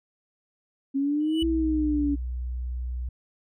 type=linear two-way sweep; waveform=sine; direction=up then down; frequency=269.8 to 329.6 to 283.5 Hz; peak=-22 dBFS; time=0.94-2.16 s; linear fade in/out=20 ms; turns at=1.45 s
type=tone with exponential growth; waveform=triangle; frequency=2960 Hz; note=F#7; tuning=in tune; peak=-25 dBFS; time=1.2-1.43 s; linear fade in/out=5 ms; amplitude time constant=49 ms
type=tone; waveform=sine; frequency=61.7 Hz; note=B1; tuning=1 cent flat; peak=-28 dBFS; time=1.42-3.09 s; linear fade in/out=5 ms
effects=none